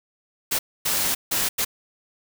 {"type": "noise bursts at uneven times", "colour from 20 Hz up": "white", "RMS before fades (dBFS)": -23, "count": 4, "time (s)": [[0.51, 0.59], [0.85, 1.15], [1.31, 1.49], [1.58, 1.65]], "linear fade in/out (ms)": 10, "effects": []}